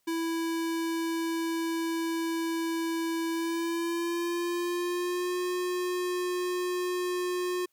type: tone with pitch glide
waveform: square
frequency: 330 to 359.9 Hz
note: E4 to F#4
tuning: +2 to -48 cents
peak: -29 dBFS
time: 0.07-7.66 s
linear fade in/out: 10 ms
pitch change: +150 cents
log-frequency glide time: 3.31-5.37 s
effects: white hiss -74 dBFS RMS until 7.72 s